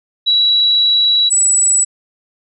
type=tone pair in turn; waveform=sine; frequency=3909 / 7881 Hz; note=B7 / B8; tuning=-19 / -5 cents; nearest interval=octave; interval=1214 cents; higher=second; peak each=-9 dBFS; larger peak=neither; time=0.26-1.3 / 1.3-1.85 s; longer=first; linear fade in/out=20 ms; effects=none